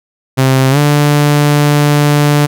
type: tone with pitch glide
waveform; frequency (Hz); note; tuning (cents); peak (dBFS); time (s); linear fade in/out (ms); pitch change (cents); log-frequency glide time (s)
sawtooth; 132.2 to 146.69; C3 to D3; +18 to -2; -3; 0.37-2.47; 20; +180; 0.7-0.78
effects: none